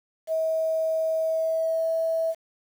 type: tone with pitch glide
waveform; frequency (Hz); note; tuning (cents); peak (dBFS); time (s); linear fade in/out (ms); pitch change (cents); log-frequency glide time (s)
sine; 642 to 652.1; E5 to E5; -46 to -19; -22; 0.27-2.35; 50; +27; 1.19-1.89
effects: 8-bit